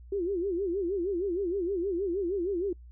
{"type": "tone with vibrato", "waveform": "sine", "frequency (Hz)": 370, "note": "F#4", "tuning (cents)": 0, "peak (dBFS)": -27, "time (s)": [0.12, 2.73], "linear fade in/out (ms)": 5, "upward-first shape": "sine", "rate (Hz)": 6.4, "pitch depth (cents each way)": 170, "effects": ["noise-tail reverb RT60 0.1 s tail -26 dB re dry", "added 60 Hz sine -46 dBFS peak until 2.91 s"]}